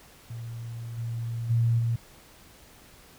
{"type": "tone with level steps", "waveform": "sine", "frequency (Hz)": 116.3, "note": "A#2", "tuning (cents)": -4, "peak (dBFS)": [-34, -29, -20, -23], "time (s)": [0.3, 1.96], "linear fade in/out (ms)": 5, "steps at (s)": [0.97, 1.49, 1.78], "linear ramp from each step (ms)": 20, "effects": ["pink hiss -53 dBFS RMS until 3.18 s"]}